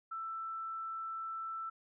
sine tone, 1328 Hz, E6, 12 cents sharp, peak -38 dBFS, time 0.11-1.7 s, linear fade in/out 10 ms, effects none

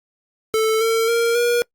square tone with pitch steps, 440 / 452.4 / 465.1 / 478.2 Hz, A4 / A4 / A#4 / A#4, 0 / +48 / -4 / +44 cents, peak -16 dBFS, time 0.54-1.62 s, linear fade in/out 0 ms, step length 270 ms, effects noise-tail reverb RT60 0.1 s tail -25 dB re dry + Opus 48 kbps

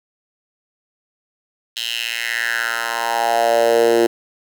10% pulse tone with high-pass filter sweep, 116.54 Hz, A#2, in tune, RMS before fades -18 dBFS, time 1.76-4.07 s, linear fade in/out 10 ms, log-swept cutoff 3400 to 360 Hz, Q 4, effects none

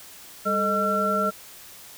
sine tone cluster, 199.8 / 437.7 / 621 / 1355 Hz, G3 / A4 / D#5 / E6, +33 / -9 / -3 / +47 cents, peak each -28 / -30 / -27 / -23 dBFS, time 0.45-1.31 s, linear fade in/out 20 ms, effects white hiss -45 dBFS RMS until 1.97 s

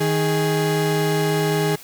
35% pulse tone pair together, 157.05 / 415.3 Hz, D#3 / G#4, +16 / 0 cents, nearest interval octave + perfect fourth, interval 1684 cents, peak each -19 dBFS, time 0-1.76 s, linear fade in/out 10 ms, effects white hiss -42 dBFS RMS until 1.83 s

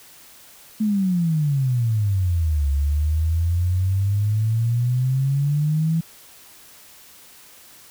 sine exponential two-way sweep, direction down then up, 220 to 69.3 to 165.5 Hz, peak -17 dBFS, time 0.8-6.01 s, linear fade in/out 10 ms, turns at 2.7 s, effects white hiss -47 dBFS RMS until 7.9 s

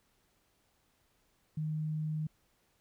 sine tone, 154.8 Hz, D#3, 9 cents flat, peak -32 dBFS, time 1.57-2.27 s, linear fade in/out 5 ms, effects pink hiss -73 dBFS RMS until 2.8 s

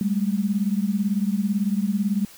sine beating tone pair, 196 / 214 Hz, G3 / A3, 0 / -48 cents, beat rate 18 Hz, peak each -22 / -24 dBFS, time 0.01-2.25 s, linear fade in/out 2 ms, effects white hiss -47 dBFS RMS until 2.37 s

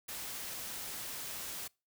white noise, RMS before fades -42 dBFS, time 0.08-1.68 s, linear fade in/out 10 ms, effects noise-tail reverb RT60 0.3 s tail -26 dB re dry

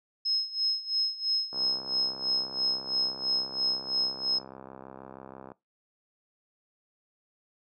sine tone with tremolo, 5160 Hz, E8, 38 cents flat, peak -23 dBFS, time 0.25-4.39 s, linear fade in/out 10 ms, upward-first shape sine, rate 3 Hz, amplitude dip 85%
click train, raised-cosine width 1 ms, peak -29 dBFS, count 265, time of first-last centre 1.53-5.518 s, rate 66.2 Hz
effects noise-tail reverb RT60 0.2 s tail -21 dB re dry + high-pass 150 Hz 12 dB/octave

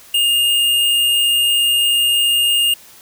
square tone, 2829 Hz, F7, 22 cents sharp, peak -13 dBFS, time 0.14-2.74 s, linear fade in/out 5 ms, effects white hiss -43 dBFS RMS until 3.01 s

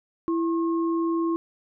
sine tone pair together, 332.4 / 1078 Hz, E4 / C#6, +15 / -49 cents, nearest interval octave + minor sixth, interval 2036 cents, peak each -22 / -32 dBFS, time 0.28-1.36 s, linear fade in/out 0 ms, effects none

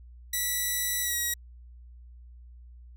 5% pulse tone with pitch glide, 1956 to 1912.4 Hz, B6 to A#6, -17 to +44 cents, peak -17 dBFS, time 0.33-1.34 s, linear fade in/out 5 ms, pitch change -39 cents, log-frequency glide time 1.02-1.15 s, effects added 60 Hz sine -46 dBFS peak until 2.96 s

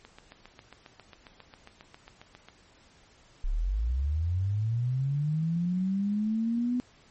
click train, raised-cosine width 0.3 ms, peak -30 dBFS, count 19, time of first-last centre 0.05-2.486 s, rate 7.39 Hz
sine linear sweep, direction up, 30.87 to 250 Hz, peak -25 dBFS, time 3.44-6.8 s, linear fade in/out 0 ms
effects pink hiss -59 dBFS RMS until 7.1 s + MP3 32 kbps

